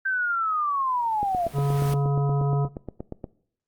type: linear sweep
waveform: sine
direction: down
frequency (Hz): 1568 to 659.3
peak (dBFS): -22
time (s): 0.05-1.48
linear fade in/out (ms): 10
type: noise with exponential growth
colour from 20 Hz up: pink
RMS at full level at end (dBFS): -34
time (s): 0.42-1.94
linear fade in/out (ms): 5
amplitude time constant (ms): 330
type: click train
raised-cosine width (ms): 2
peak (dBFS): -19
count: 18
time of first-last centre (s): 1.23-3.242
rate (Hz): 8.45
type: harmonic tone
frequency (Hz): 141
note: C#3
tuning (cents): +30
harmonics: 1 / 3 / 5 / 7 / 9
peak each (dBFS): -20 / -30 / -34 / -37 / -39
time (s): 1.53-2.69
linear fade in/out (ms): 50
effects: noise-tail reverb RT60 0.6 s tail -21 dB re dry + Opus 48 kbps